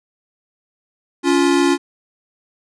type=tone pair together; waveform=square; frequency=281.9 / 349.2 Hz; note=C#4 / F4; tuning=+29 / 0 cents; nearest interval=major third; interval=371 cents; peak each=-16 dBFS; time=1.23-1.78 s; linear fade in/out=50 ms; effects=resampled to 22050 Hz